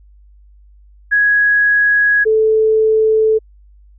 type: tone pair in turn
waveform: sine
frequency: 1665 / 437.7 Hz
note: G#6 / A4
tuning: +4 / -9 cents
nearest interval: octave + major seventh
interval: 2313 cents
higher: first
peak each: -9 dBFS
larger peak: neither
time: 1.11-2.25 / 2.25-3.39 s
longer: neither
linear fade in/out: 20 ms
effects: added 50 Hz sine -42 dBFS peak until 3.98 s